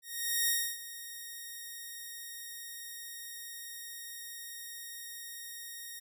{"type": "tone with ADSR envelope", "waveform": "5% pulse", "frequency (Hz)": 1864.7, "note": "A#6", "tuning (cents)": 0, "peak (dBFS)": -16, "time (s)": [0.02, 6], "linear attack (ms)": 460, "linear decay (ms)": 290, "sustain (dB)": -16, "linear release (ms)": 16, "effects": []}